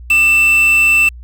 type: tone with quantisation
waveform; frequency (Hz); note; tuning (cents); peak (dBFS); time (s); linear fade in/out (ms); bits
triangle; 2665; E7; +18; -6; 0.1-1.09; 5; 4
effects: added 60 Hz sine -30 dBFS peak until 1.23 s